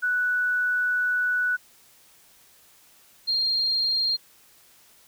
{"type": "tone pair in turn", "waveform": "sine", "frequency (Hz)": [1480, 4208], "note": ["F#6", "C8"], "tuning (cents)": [0, 9], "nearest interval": "octave + tritone", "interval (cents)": 1809, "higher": "second", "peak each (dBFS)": -21, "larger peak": "neither", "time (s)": [[0.02, 1.57], [3.27, 4.17]], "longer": "first", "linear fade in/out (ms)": 20, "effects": ["white hiss -56 dBFS RMS until 5.07 s"]}